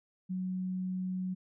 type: tone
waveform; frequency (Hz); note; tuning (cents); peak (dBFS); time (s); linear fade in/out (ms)
sine; 185; F#3; 0; -32; 0.29-1.35; 20
effects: none